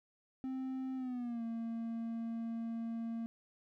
triangle tone with pitch glide, 261.6 to 229.1 Hz, C4 to A#3, 0 to -30 cents, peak -35 dBFS, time 0.44-3.26 s, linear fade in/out 0 ms, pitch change -230 cents, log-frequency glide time 0.96-1.43 s, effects none

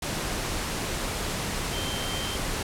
sine tone in noise, 3136 Hz, G7, in tune, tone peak -35 dBFS, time 1.73-2.36 s, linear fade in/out 5 ms, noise pink, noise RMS -30 dBFS, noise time 0.02-2.63 s, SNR -8 dB, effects low-pass 11000 Hz 12 dB/octave

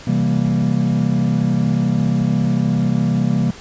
triangle chord, C dominant seventh, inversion none, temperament equal, 130.81 / 164.81 / 196 / 233.1 Hz, C3 / E3 / G3 / Bb3, 0 / 0 / 0 / 0 cents, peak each -18 dBFS, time 0.07-3.51 s, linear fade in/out 5 ms, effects pink hiss -38 dBFS RMS until 3.6 s + resampled to 16000 Hz

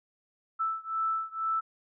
sine beating tone pair, 1318.5 / 1320.6 Hz, E6 / E6, 0 / +3 cents, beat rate 2.1 Hz, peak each -31 / -32 dBFS, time 0.59-1.61 s, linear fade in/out 20 ms, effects none

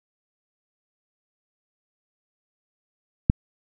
click, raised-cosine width 5 ms, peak -3 dBFS, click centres 3.299 s, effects none

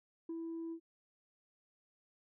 sine tone with ADSR envelope, 330 Hz, E4, 2 cents sharp, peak -36 dBFS, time 0.29-0.8 s, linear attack 5 ms, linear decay 42 ms, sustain -2 dB, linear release 79 ms, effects tanh soft clip ceiling -37 dBFS

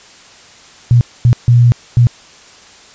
sine tone bursts at uneven times, 120.4 Hz, B2, 44 cents flat, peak -4 dBFS, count 4, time 0.91-1.01 / 1.25-1.33 / 1.48-1.72 / 1.97-2.07 s, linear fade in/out 0 ms, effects white hiss -40 dBFS RMS until 2.94 s + resampled to 16000 Hz

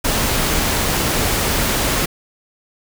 pink noise, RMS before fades -18 dBFS, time 0.04-2.06 s, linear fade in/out 10 ms, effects none

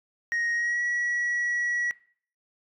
sine tone with pitch glide, 1874 to 1927.8 Hz, A#6 to B6, +9 to -42 cents, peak -22 dBFS, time 0.32-1.91 s, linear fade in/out 0 ms, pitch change +49 cents, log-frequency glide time 0.53-0.82 s, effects noise-tail reverb RT60 0.5 s tail -21 dB re dry + tanh soft clip ceiling -23 dBFS

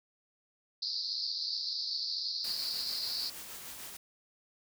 pink band-pass noise, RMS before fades -36 dBFS, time 0.82-3.3 s, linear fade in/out 5 ms, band 4200 to 5000 Hz, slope 96 dB/octave
white noise with tremolo, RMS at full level -44 dBFS, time 2.44-3.97 s, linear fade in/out 5 ms, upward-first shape sine, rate 6.6 Hz, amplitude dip 30%
effects none

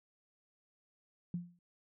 sine tone with exponential decay, 174.61 Hz, F3, in tune, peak -32 dBFS, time 1.34-1.59 s, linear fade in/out 2 ms, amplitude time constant 54 ms, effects none

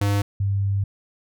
square / sine tone pair in turn, 101.1 / 99.02 Hz, G#2 / G2, -46 / +18 cents, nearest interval unison, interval 36 cents, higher first, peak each -19 dBFS, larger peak neither, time 0.01-0.22 / 0.4-0.84 s, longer second, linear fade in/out 5 ms, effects none

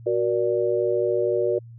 sine chord, Gb augmented, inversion none, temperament equal with one note detuned, 370 / 474 / 587.3 Hz, Gb4 / Bb4 / D5, 0 / +29 / 0 cents, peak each -23 / -24 / -25 dBFS, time 0.06-1.59 s, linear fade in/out 10 ms, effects added 116 Hz sine -40 dBFS peak until 1.78 s

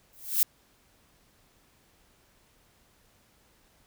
violet noise with exponential growth, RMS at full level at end -19 dBFS, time 0.13-0.43 s, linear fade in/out 1 ms, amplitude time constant 64 ms, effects pink hiss -64 dBFS RMS until 3.86 s

